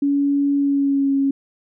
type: tone with pitch glide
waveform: sine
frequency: 282.5 to 274.8 Hz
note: C#4 to C#4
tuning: +33 to -15 cents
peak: -15 dBFS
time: 0.02-1.31 s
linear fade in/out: 5 ms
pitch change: -48 cents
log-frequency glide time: 0.56-1.14 s
effects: none